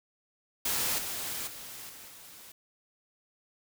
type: noise with level steps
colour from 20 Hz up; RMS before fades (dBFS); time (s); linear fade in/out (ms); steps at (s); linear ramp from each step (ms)
white; -30 / -36 / -44 / -48 / -50; 0.65-2.52; 5; 0.98 / 1.47 / 1.89 / 2.08; 5
effects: none